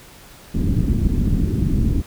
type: low-pass noise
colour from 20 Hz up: pink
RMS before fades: -18 dBFS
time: 0.54-2.02 s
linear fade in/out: 10 ms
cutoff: 280 Hz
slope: 24 dB/octave
effects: pink hiss -44 dBFS RMS until 2.06 s